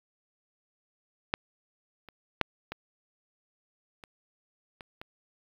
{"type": "clicks", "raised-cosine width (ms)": 0.3, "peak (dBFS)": [-9, -30, -6, -19, -28, -26, -24], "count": 7, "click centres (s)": [1.339, 2.087, 2.413, 2.72, 4.038, 4.808, 5.015], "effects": ["low-pass 4000 Hz 12 dB/octave", "8-bit"]}